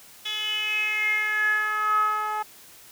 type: tone with band-pass filter sweep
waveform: 10% pulse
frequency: 426.1 Hz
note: G#4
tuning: 44 cents sharp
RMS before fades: -25 dBFS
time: 0.25-2.43 s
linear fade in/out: 10 ms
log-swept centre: 3500 to 980 Hz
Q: 8.3
effects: white hiss -49 dBFS RMS until 2.91 s